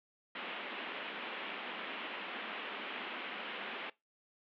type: band-pass noise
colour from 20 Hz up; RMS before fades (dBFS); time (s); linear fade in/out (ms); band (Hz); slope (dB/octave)
white; -43; 0.35-3.9; 5; 200 to 3200; 48
effects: noise-tail reverb RT60 0.2 s tail -21 dB re dry